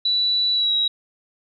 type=tone with pitch glide; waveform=sine; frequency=3950 to 3853 Hz; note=B7 to B7; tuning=0 to -44 cents; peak=-17 dBFS; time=0.05-0.88 s; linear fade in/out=5 ms; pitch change=-44 cents; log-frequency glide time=0.53-0.74 s; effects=none